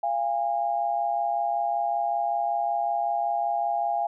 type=tone pair together; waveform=sine; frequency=689.7 / 815 Hz; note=F5 / G#5; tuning=-22 / -33 cents; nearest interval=minor third; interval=289 cents; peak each=-26 dBFS; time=0.03-4.07 s; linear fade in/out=5 ms; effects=none